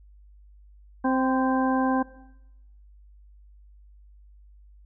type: harmonic tone with a mistuned harmonic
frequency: 261.6 Hz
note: C4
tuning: in tune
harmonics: 1 / 2 / 3 / 4 / 6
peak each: -22 / -30 / -28 / -30 / -34 dBFS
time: 1.04-2.03 s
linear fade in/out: 10 ms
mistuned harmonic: 4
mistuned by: -25 cents
effects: noise-tail reverb RT60 0.9 s tail -19 dB re dry + added 50 Hz sine -49 dBFS peak until 4.85 s